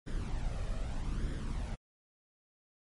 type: noise with flanger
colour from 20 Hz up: brown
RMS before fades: -35 dBFS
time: 0.06-1.76 s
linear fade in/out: 20 ms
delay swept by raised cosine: 0.56 to 1.66 ms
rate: 0.81 Hz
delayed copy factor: +0.5
effects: MP3 48 kbps